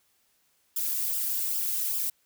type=noise with flanger; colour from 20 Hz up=violet; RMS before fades=-29 dBFS; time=0.76-2.1 s; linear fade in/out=5 ms; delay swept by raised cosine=0.47 to 2.37 ms; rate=2.5 Hz; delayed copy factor=-0.9; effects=white hiss -69 dBFS RMS until 2.25 s